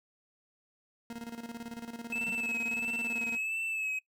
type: tone with tremolo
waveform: 40% pulse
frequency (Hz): 233.1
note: A#3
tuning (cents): 0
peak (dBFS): -37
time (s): 1.1-3.37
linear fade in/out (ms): 2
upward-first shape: square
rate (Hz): 18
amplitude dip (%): 70
type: tone with vibrato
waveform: triangle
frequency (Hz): 2605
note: E7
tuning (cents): -21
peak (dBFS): -30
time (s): 2.12-3.99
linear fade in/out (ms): 5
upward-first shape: sine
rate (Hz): 1.5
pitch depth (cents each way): 41
type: tone with exponential decay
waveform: triangle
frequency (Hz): 196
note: G3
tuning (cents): 0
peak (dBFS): -34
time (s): 2.28-2.4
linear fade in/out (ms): 5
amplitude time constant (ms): 24
effects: noise-tail reverb RT60 0.1 s tail -20 dB re dry